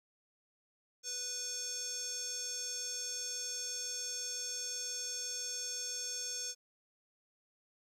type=tone with band-pass filter; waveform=square; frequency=493.9 Hz; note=B4; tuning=in tune; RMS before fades=-40 dBFS; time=1.03-6.55 s; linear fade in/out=50 ms; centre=6100 Hz; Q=8.1; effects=12-bit